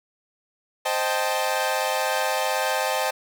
sawtooth chord, A half-diminished seventh, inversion first, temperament equal, 523.3 / 622.3 / 784 / 880 Hz, C5 / Eb5 / G5 / A5, 0 / 0 / 0 / 0 cents, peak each -24 dBFS, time 0.85-3.11 s, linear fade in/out 10 ms, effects none

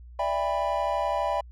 triangle chord, E minor seventh, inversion third, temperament equal with one note detuned, 587.3 / 659.3 / 803.2 / 987.8 Hz, D5 / E5 / G5 / B5, 0 / 0 / +42 / 0 cents, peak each -28 dBFS, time 0.19-1.41 s, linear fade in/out 5 ms, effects added 60 Hz sine -43 dBFS peak until 1.51 s

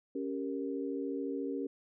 sine chord, G diminished, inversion second, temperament equal, 277.2 / 392 / 466.2 Hz, Db4 / G4 / Bb4, 0 / 0 / 0 cents, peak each -36 / -39 / -40 dBFS, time 0.15-1.67 s, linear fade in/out 5 ms, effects none

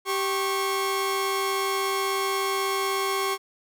sawtooth tone pair together, 390 / 1093.6 Hz, G4 / C#6, -9 / -24 cents, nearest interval octave + tritone, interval 1785 cents, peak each -23 dBFS, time 0.05-3.38 s, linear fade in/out 50 ms, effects none

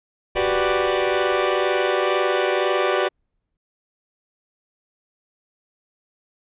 sawtooth chord, G major seventh, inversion third, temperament equal, 370 / 392 / 493.9 / 587.3 Hz, F#4 / G4 / B4 / D5, 0 / 0 / 0 / 0 cents, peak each -19 / -21 / -21 / -19 dBFS, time 0.35-3.09 s, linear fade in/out 20 ms
brown noise with exponential decay, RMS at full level -37 dBFS, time 0.35-3.57 s, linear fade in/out 2 ms, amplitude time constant 700 ms
effects resampled to 8000 Hz

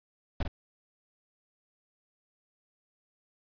brown noise with echo, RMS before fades -27 dBFS, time 0.4-0.43 s, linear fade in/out 5 ms, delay 49 ms, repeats 1, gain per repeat -6 dB, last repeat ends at 0.479 s, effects resampled to 11025 Hz

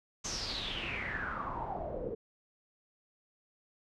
pink noise with low-pass filter sweep, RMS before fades -38 dBFS, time 0.24-2.15 s, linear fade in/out 10 ms, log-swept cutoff 6400 to 430 Hz, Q 8, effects none

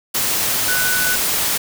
sine tone in noise, 1490 Hz, F#6, 12 cents sharp, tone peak -19 dBFS, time 0.68-1.16 s, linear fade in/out 10 ms, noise white, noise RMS -19 dBFS, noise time 0.14-1.58 s, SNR -3 dB, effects none

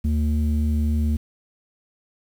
square tone with low-pass filter, 74.7 Hz, D2, 30 cents sharp, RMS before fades -21 dBFS, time 0.04-1.17 s, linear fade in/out 10 ms, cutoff 180 Hz, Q 7.2, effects 8-bit

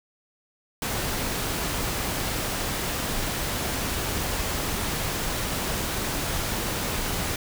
pink noise, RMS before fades -28 dBFS, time 0.82-7.36 s, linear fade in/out 2 ms, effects none

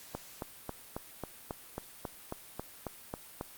click train, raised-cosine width 1 ms, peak -22 dBFS, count 13, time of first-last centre 0.15-3.411 s, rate 3.68 Hz, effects white hiss -52 dBFS RMS until 3.57 s + Opus 48 kbps

